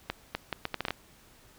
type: accelerating click train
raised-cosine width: 0.3 ms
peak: -14 dBFS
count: 9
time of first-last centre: 0.1-0.906 s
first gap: 250 ms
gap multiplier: 0.71
effects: pink hiss -58 dBFS RMS until 1.58 s